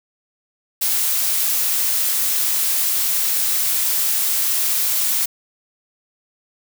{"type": "noise", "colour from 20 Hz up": "blue", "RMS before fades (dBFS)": -19, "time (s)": [0.81, 5.26], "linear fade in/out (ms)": 10, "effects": []}